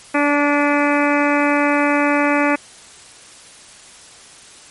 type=harmonic tone with a mistuned harmonic; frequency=290 Hz; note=D4; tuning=22 cents flat; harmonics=1 / 2 / 3 / 4 / 5 / 6 / 7 / 8 / 9; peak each=-17 / -20 / -22 / -23 / -24 / -25 / -25 / -26 / -27 dBFS; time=0.14-2.56 s; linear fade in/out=10 ms; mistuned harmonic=9; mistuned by=-42 cents; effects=white hiss -42 dBFS RMS until 4.7 s + MP3 48 kbps